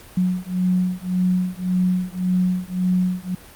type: beating tone pair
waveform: sine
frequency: 181.7 / 183.5 Hz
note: F#3 / F#3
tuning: -31 / -14 cents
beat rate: 1.8 Hz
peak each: -21 dBFS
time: 0.17-3.35 s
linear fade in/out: 5 ms
effects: pink hiss -44 dBFS RMS until 3.55 s + Opus 48 kbps